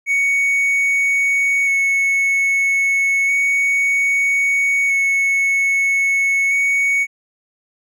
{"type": "tone with vibrato", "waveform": "triangle", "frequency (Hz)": 2217, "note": "C#7", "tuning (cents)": 0, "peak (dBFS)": -12, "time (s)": [0.06, 7.07], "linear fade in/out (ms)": 50, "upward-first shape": "square", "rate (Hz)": 0.31, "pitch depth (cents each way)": 10, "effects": []}